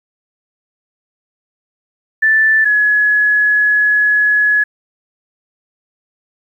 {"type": "tone pair in turn", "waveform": "sine", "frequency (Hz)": [1760, 1691.4], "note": ["A6", "G#6"], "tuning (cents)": [0, 31], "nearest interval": "minor second", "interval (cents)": 69, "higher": "first", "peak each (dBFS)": [-8, -9], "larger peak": "first", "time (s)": [[2.22, 2.65], [2.65, 4.64]], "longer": "second", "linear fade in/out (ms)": 10, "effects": ["8-bit"]}